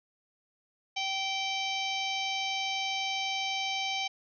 harmonic tone, 776 Hz, G5, 18 cents flat, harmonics 1 / 3 / 4 / 5 / 6 / 7 / 8, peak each -35 / -35 / -35 / -40 / -44 / -43 / -45 dBFS, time 0.96-4.08 s, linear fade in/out 10 ms, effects none

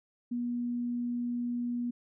sine tone, 241.3 Hz, B3, 40 cents flat, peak -30 dBFS, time 0.31-1.91 s, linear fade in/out 10 ms, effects none

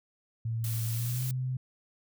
sine tone with pitch glide, 113.8 to 128.48 Hz, A#2 to C3, -41 to -31 cents, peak -29 dBFS, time 0.45-1.57 s, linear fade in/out 5 ms, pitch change +210 cents, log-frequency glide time 0.92-1.24 s
blue noise, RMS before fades -39 dBFS, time 0.64-1.31 s, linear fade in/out 2 ms
effects none

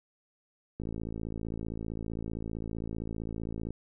click train, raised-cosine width 3 ms, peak -24 dBFS, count 162, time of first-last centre 0.8-3.706 s, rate 55.4 Hz, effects none

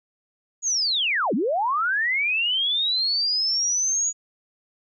sine linear two-way sweep, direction down then up, 6840 to 184 to 6840 Hz, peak -20 dBFS, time 0.62-4.13 s, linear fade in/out 50 ms, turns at 1.34 s, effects none

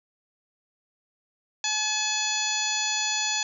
harmonic tone with a mistuned harmonic, 854 Hz, G#5, 48 cents sharp, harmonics 1 / 2 / 3 / 4 / 5 / 6 / 7 / 8, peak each -34 / -35 / -32 / -31 / -33 / -35 / -32 / -31 dBFS, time 1.64-3.43 s, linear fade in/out 2 ms, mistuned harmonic 6, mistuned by -99 cents, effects none

